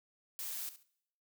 blue noise with echo, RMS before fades -41 dBFS, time 0.39-0.69 s, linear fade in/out 0 ms, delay 70 ms, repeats 2, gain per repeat -13 dB, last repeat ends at 0.83 s, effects noise-tail reverb RT60 0.7 s tail -22 dB re dry

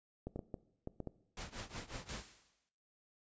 clicks, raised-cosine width 2 ms, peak -28 dBFS, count 7, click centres 0.27 / 0.36 / 0.392 / 0.542 / 0.874 / 1.003 / 1.073 s
pink noise with tremolo, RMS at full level -43 dBFS, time 1.37-2.24 s, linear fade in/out 2 ms, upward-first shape triangle, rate 5.5 Hz, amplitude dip 95%
white noise with exponential decay, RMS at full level -45 dBFS, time 2.09-2.69 s, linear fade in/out 0 ms, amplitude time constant 130 ms
effects noise-tail reverb RT60 0.8 s tail -19 dB re dry + resampled to 16000 Hz

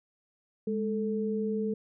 sine tone pair together, 207.8 / 440 Hz, G#3 / A4, +1 / 0 cents, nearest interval octave + minor second, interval 1299 cents, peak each -30 / -31 dBFS, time 0.67-1.74 s, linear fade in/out 5 ms, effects none

